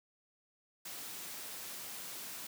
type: high-pass noise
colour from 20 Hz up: white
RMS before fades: -45 dBFS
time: 0.85-2.47 s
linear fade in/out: 5 ms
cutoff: 110 Hz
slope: 24 dB/octave
effects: none